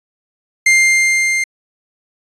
45% pulse tone with level ramp, 2100 Hz, C7, 6 cents sharp, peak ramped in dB -7 to -14 dBFS, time 0.66-1.44 s, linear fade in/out 5 ms, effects resampled to 22050 Hz

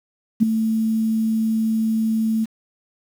sine tone with ADSR envelope, 221.8 Hz, A3, 14 cents sharp, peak -8 dBFS, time 0.4-2.46 s, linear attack 28 ms, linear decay 6 ms, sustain -9 dB, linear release 26 ms, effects 7-bit

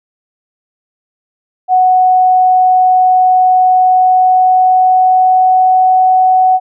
sine tone with pitch glide, 740 to 745.1 Hz, F#5 to F#5, 0 to +12 cents, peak -5 dBFS, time 1.68-6.6 s, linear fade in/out 50 ms, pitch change +12 cents, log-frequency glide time 3.75-6.04 s, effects none

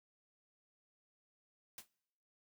white noise with exponential decay, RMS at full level -45 dBFS, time 1.78-1.88 s, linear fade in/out 1 ms, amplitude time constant 21 ms, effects noise-tail reverb RT60 0.9 s tail -25 dB re dry

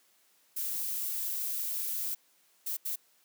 violet noise bursts at uneven times, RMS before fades -34 dBFS, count 3, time 0.56-2.15 / 2.66-2.77 / 2.85-2.96 s, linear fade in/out 10 ms, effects white hiss -67 dBFS RMS until 3.24 s + high-pass 200 Hz 12 dB/octave

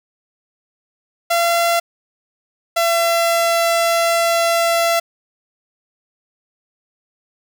sawtooth tone pair in turn, 682 / 674.9 Hz, F5 / E5, -41 / +41 cents, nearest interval unison, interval 18 cents, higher first, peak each -10 dBFS, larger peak neither, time 1.3-1.8 / 2.76-5 s, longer second, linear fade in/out 10 ms, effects none

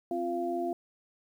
sine tone cluster, 262.3 / 347.6 / 689 Hz, C4 / F4 / F5, +4 / -8 / -24 cents, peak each -37 / -32 / -33 dBFS, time 0.11-0.73 s, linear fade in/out 2 ms, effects 10-bit

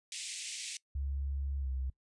white band-pass noise, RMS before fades -42 dBFS, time 0.12-0.77 s, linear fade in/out 2 ms, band 2100 to 9000 Hz, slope 48 dB/octave
sine tone with pitch glide, 69.1 to 65.41 Hz, C#2 to C2, -5 to 0 cents, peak -33 dBFS, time 0.95-1.9 s, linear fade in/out 5 ms, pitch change -95 cents, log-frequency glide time 1.6-1.68 s
effects noise-tail reverb RT60 0.1 s tail -21 dB re dry + resampled to 24000 Hz

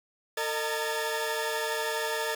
sawtooth tone cluster, 451.9 / 613 / 916 / 1711 Hz, A4 / D#5 / A#5 / A6, +46 / -26 / -31 / -49 cents, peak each -29 / -31 / -32 / -31 dBFS, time 0.37-2.35 s, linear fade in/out 5 ms, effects none

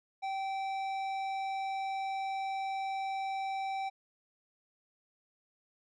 triangle tone with tanh clipping, 775 Hz, G5, 20 cents flat, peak -35 dBFS, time 0.22-3.9 s, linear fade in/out 20 ms, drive 16 dB, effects none

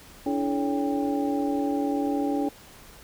sine tone cluster, 286.1 / 326.3 / 427.5 / 560 / 796 Hz, D4 / E4 / A4 / C#5 / G5, -45 / -18 / -50 / +18 / +26 cents, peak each -25 / -33 / -33 / -34 / -32 dBFS, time 0.26-2.49 s, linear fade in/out 5 ms, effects pink hiss -49 dBFS RMS until 3.03 s

